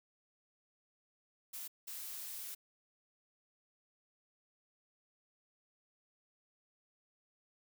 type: noise bursts at uneven times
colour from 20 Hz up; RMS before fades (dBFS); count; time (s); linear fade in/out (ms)
blue; -45; 2; 1.53-1.68 / 1.87-2.55; 10
effects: none